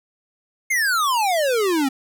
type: exponential sweep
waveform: square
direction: down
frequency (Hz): 2175 to 258.6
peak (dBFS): -18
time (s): 0.7-1.89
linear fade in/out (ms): 10
effects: none